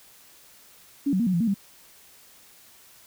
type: tone with pitch steps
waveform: sine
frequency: 280.9 / 187.9 / 235.3 / 185.1 / 170.4 / 230.1 / 197.8 Hz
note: C#4 / F#3 / A#3 / F#3 / F3 / A#3 / G3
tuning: +23 / +27 / +16 / +1 / -42 / -22 / +16 cents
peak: -20 dBFS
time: 1.06-1.543 s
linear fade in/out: 10 ms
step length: 69 ms
effects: white hiss -53 dBFS RMS until 3.06 s